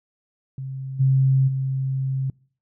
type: tone with level steps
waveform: sine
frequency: 133.4 Hz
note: C3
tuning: 34 cents sharp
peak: -28 / -14 / -21 dBFS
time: 0.58-2.3 s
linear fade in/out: 2 ms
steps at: 0.99 / 1.47 s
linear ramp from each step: 20 ms
effects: noise-tail reverb RT60 0.5 s tail -26 dB re dry